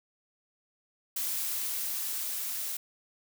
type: noise with level ramp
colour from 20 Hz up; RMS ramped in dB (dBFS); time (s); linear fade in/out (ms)
blue; -32 to -35; 1.16-2.77; 5
effects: none